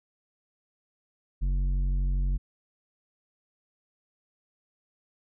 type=tone with tanh clipping; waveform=triangle; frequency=46.25 Hz; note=F#1; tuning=in tune; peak=-25 dBFS; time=1.41-2.38 s; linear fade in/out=20 ms; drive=13 dB; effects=none